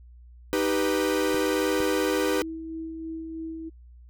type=chord; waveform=45% pulse; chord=Eb augmented; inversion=none; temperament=equal; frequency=311.1 / 392 / 493.9 Hz; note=Eb4 / G4 / B4; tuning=0 / 0 / 0 cents; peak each=-27 dBFS; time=0.53-2.42 s; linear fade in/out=0 ms
type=clicks; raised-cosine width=5 ms; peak=-27 dBFS; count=2; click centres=1.345 / 1.803 s
type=tone with tremolo; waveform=sine; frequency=323.4 Hz; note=E4; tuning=33 cents flat; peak=-31 dBFS; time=2.39-3.7 s; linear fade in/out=20 ms; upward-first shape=sine; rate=3.1 Hz; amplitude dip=30%
effects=added 60 Hz sine -46 dBFS peak until 4.09 s